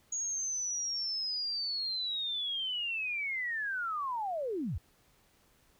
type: linear sweep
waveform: sine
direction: down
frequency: 6710 to 55 Hz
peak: -32 dBFS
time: 0.12-4.78 s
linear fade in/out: 5 ms
effects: pink hiss -67 dBFS RMS until 5.79 s